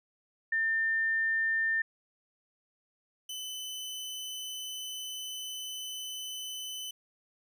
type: tone pair in turn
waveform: sine / sawtooth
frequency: 1800 / 3022 Hz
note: A6 / F#7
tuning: +39 / +36 cents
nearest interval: major sixth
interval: 897 cents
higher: second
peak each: -26 / -34 dBFS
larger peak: first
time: 0.52-1.82 / 3.29-6.91 s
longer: second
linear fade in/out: 5 ms
effects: none